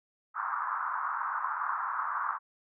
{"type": "band-pass noise", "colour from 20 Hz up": "pink", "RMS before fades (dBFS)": -33, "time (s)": [0.34, 2.39], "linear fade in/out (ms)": 50, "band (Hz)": [980, 1400], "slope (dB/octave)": 48, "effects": []}